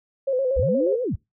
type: tone with vibrato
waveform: sine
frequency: 524 Hz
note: C5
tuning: 2 cents sharp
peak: -19 dBFS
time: 0.27-0.96 s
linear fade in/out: 10 ms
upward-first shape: square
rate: 8.4 Hz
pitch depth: 61 cents each way
type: linear two-way sweep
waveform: sine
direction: up then down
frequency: 38.89 to 523.3 to 38.89 Hz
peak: -22 dBFS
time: 0.56-1.16 s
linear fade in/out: 10 ms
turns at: 1.03 s
type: click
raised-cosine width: 5 ms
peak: -21 dBFS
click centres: 0.596 s
effects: noise-tail reverb RT60 0.2 s tail -25 dB re dry